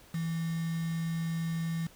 sine tone with quantisation, 164.81 Hz, E3, in tune, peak -30 dBFS, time 0.14-1.87 s, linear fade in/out 5 ms, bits 7, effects pink hiss -57 dBFS RMS until 1.95 s

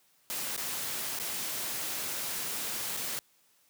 white noise with dropouts, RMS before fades -35 dBFS, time 0.3-3.19 s, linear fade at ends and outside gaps 0 ms, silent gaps 0.564-0.577 / 1.189-1.199 / 2.967-2.972 s, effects white hiss -67 dBFS RMS until 3.69 s + high-pass 100 Hz 12 dB/octave

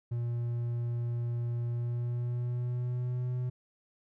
triangle tone with pitch glide, 119 to 124.99 Hz, A#2 to B2, +36 to +21 cents, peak -28 dBFS, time 0.11-3.5 s, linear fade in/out 10 ms, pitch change +85 cents, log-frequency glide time 1.69-3.34 s, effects none

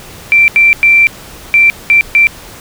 sine tone bursts at uneven times, 2349 Hz, D7, in tune, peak -3 dBFS, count 6, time 0.32-0.48 / 0.56-0.73 / 0.83-1.07 / 1.54-1.7 / 1.9-2.01 / 2.15-2.27 s, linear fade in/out 0 ms, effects pink hiss -32 dBFS RMS until 2.6 s

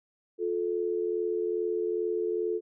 sine tone pair together, 354.1 / 436.5 Hz, F4 / A4, +24 / -14 cents, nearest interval major third, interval 362 cents, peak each -30 / -29 dBFS, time 0.38-2.61 s, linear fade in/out 50 ms, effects none

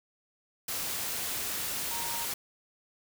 sine tone in noise, 932.3 Hz, A#5, in tune, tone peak -39 dBFS, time 1.91-2.25 s, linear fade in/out 5 ms, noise white, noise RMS -34 dBFS, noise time 0.68-2.34 s, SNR -8 dB, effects none

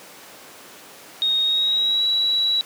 sine tone with pitch glide, 3729 to 3908 Hz, A#7 to B7, 0 to -19 cents, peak -17 dBFS, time 1.22-2.61 s, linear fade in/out 0 ms, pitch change +81 cents, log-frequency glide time 1.42-2.05 s, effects pink hiss -42 dBFS RMS until 2.65 s + high-pass 300 Hz 12 dB/octave

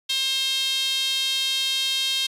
sawtooth tone with high-pass filter, 532 Hz, C5, 29 cents sharp, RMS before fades -24 dBFS, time 0.09-2.27 s, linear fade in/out 10 ms, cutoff 3400 Hz, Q 5.8, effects resampled to 32000 Hz

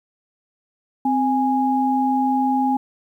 sine tone pair together, 260.5 / 827 Hz, C4 / G#5, -7 / -8 cents, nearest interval octave + minor sixth, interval 1999 cents, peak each -19 dBFS, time 1.05-2.77 s, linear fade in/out 5 ms, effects 9-bit

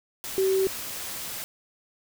sine tone in noise, 382.7 Hz, G4, 42 cents flat, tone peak -20 dBFS, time 0.38-0.67 s, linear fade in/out 0 ms, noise white, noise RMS -35 dBFS, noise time 0.24-1.44 s, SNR +12 dB, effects none

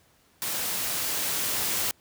white noise with level ramp, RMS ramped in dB -30 to -27 dBFS, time 0.42-1.91 s, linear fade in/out 0 ms, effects pink hiss -62 dBFS RMS until 2 s + high-pass 60 Hz 12 dB/octave

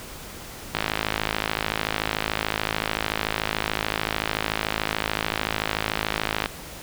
click train, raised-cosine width 0.3 ms, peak -6 dBFS, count 307, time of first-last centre 0.75-6.459 s, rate 53.6 Hz, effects pink hiss -39 dBFS RMS until 6.82 s

